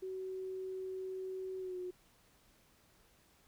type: tone with pitch glide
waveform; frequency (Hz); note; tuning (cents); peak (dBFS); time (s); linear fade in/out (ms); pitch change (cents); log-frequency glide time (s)
sine; 376.4 to 362.7; F#4 to F#4; +30 to -34; -39; 0.02-1.91; 10; -64; 1.59-1.78
effects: pink hiss -68 dBFS RMS until 3.47 s